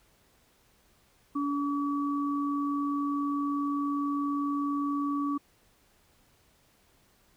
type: tone pair together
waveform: sine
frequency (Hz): 285.4 / 1140.7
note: D4 / C#6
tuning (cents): -49 / +49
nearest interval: 2 octaves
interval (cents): 2398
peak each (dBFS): -28 / -33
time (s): 1.35-5.38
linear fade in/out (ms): 10
effects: pink hiss -65 dBFS RMS until 7.36 s